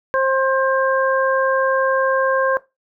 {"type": "harmonic tone", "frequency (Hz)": 531, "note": "C5", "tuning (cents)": 25, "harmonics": [1, 2, 3], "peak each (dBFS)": [-17, -20, -22], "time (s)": [0.14, 2.57], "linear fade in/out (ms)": 0, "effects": ["noise-tail reverb RT60 0.2 s tail -17 dB re dry"]}